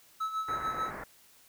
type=tone with tremolo; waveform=triangle; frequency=1300 Hz; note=E6; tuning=24 cents flat; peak=-27 dBFS; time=0.2-0.91 s; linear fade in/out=10 ms; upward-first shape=sine; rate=6.8 Hz; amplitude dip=65%
type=low-pass noise; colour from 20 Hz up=white; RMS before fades=-41 dBFS; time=0.48-1.04 s; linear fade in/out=5 ms; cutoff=1900 Hz; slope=48 dB/octave
effects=white hiss -60 dBFS RMS until 1.48 s